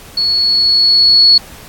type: tone with level ramp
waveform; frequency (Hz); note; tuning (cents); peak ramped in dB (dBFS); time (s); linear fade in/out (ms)
sine; 4383; C#8; -20; -11 to -3; 0.17-1.38; 5
effects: pink hiss -36 dBFS RMS until 1.68 s + AAC 64 kbps